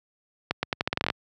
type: accelerating click train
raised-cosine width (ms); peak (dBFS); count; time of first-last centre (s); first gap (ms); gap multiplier
0.3; -8; 12; 0.51-1.102; 120; 0.82
effects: high-pass 80 Hz 12 dB/octave